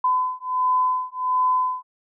sine beating tone pair, 1012 / 1013.4 Hz, B5 / B5, +42 / +44 cents, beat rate 1.4 Hz, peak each -22 dBFS, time 0.04-1.83 s, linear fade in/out 5 ms, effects none

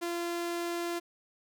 sawtooth tone, 343.6 Hz, F4, 28 cents flat, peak -28 dBFS, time 0.01-1 s, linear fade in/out 20 ms, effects none

